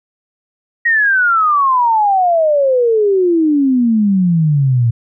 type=exponential sweep; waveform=sine; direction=down; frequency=1902 to 113.5 Hz; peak=-9 dBFS; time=0.85-4.91 s; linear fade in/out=10 ms; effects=none